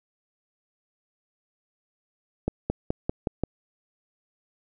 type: accelerating click train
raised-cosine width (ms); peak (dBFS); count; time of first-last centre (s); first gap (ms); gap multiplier
2; -11; 6; 2.48-3.436; 220; 0.93
effects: none